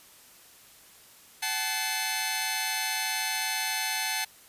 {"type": "tone cluster", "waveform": "10% pulse", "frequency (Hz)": [755, 869, 2088], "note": ["F#5", "A5", "C7"], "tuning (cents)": [35, -22, -4], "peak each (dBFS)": [-26, -23, -23], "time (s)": [1.42, 4.25], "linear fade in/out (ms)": 10, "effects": ["white hiss -54 dBFS RMS until 4.48 s", "resampled to 32000 Hz"]}